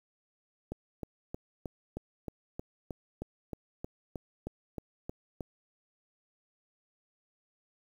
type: click train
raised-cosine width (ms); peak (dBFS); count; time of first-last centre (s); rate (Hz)
2; -24; 16; 0.72-5.407; 3.2
effects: 9-bit